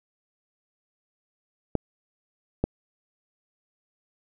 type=clicks; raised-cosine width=2 ms; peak=-9 dBFS; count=2; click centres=1.753 / 2.64 s; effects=none